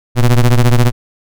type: ring-modulated tone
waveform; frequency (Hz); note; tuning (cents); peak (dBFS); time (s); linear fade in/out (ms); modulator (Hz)
square; 61.9; B1; +5; -4; 0.15-0.92; 50; 54.7
effects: none